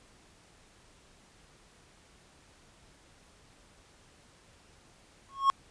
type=tone with exponential growth; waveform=triangle; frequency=1092 Hz; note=C#6; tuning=26 cents flat; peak=-15 dBFS; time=5.29-5.5 s; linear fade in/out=0 ms; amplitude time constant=44 ms; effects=pink hiss -60 dBFS RMS until 5.7 s + resampled to 22050 Hz